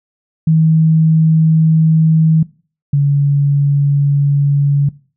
sine tone pair in turn, 159.6 / 142.19 Hz, D#3 / C#3, +44 / +44 cents, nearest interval major second, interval 200 cents, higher first, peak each -7 / -8 dBFS, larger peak first, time 0.47-2.43 / 2.93-4.89 s, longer neither, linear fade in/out 5 ms, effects noise-tail reverb RT60 0.4 s tail -21 dB re dry

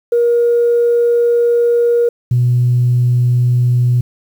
sine tone pair in turn, 473.9 / 122.79 Hz, A#4 / B2, +28 / -10 cents, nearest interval octave + major seventh, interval 2338 cents, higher first, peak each -8 dBFS, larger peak neither, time 0.12-2.09 / 2.31-4.01 s, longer first, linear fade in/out 5 ms, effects tanh soft clip ceiling -5 dBFS + 7-bit

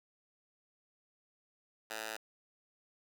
10% pulse tone with high-pass filter, 110 Hz, A2, in tune, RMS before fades -42 dBFS, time 1.9-2.17 s, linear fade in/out 10 ms, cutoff 920 Hz, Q 0.75, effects none

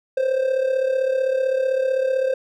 triangle tone with amplitude modulation, 524 Hz, C5, 2 cents sharp, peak -13 dBFS, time 0.17-2.34 s, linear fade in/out 5 ms, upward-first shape sine, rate 35.7 Hz, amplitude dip 65%, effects none

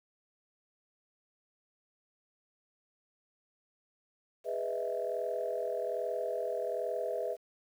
sine chord, E major seventh, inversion first, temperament just, 412 / 494.4 / 618.1 / 659.3 Hz, G#4 / B4 / D#5 / E5, -14 / +2 / -12 / 0 cents, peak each -39 / -36 / -38 / -36 dBFS, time 4.44-7.37 s, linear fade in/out 50 ms, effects tanh soft clip ceiling -22 dBFS + 10-bit

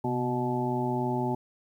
harmonic tone with a mistuned harmonic, 123.47 Hz, B2, in tune, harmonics 1 / 2 / 3 / 5 / 6 / 7, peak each -32 / -31 / -32 / -38 / -39 / -32 dBFS, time 0.04-1.35 s, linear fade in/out 5 ms, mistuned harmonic 1, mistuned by +83 cents, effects 10-bit

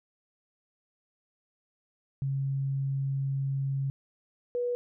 sine tone pair in turn, 136.6 / 486.8 Hz, C#3 / B4, -25 / -25 cents, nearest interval octave + minor seventh, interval 2200 cents, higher second, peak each -27 dBFS, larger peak neither, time 2.22-3.9 / 4.55-4.75 s, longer first, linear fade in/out 0 ms, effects none

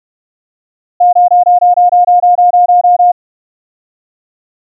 sine tone bursts, 712 Hz, F5, 33 cents sharp, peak -3 dBFS, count 14, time 1-3.119 s, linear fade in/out 10 ms, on 130 ms, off 23 ms, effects none

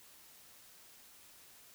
silence, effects white hiss -59 dBFS RMS until 1.74 s

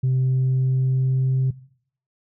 sine tone with pitch glide, 129.8 to 131.16 Hz, C3 to C3, -13 to +5 cents, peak -15 dBFS, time 0.03-1.51 s, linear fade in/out 10 ms, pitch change +18 cents, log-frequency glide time 0.14-1.35 s, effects noise-tail reverb RT60 0.6 s tail -20 dB re dry + tanh soft clip ceiling -15 dBFS

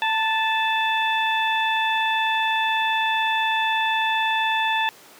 harmonic tone with a mistuned harmonic, 876 Hz, A5, 8 cents flat, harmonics 1 / 2 / 3 / 4, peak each -22 / -25 / -27 / -28 dBFS, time 0.02-4.89 s, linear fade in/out 0 ms, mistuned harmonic 1, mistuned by +27 cents, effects pink hiss -47 dBFS RMS until 5.19 s + high-pass 300 Hz 12 dB/octave

